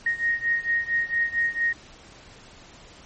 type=beating tone pair; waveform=sine; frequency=1864.7 / 1869.1 Hz; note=A#6 / A#6; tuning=0 / +4 cents; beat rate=4.4 Hz; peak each=-24 / -26 dBFS; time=0.06-1.73 s; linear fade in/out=5 ms; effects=pink hiss -48 dBFS RMS until 3.05 s + MP3 32 kbps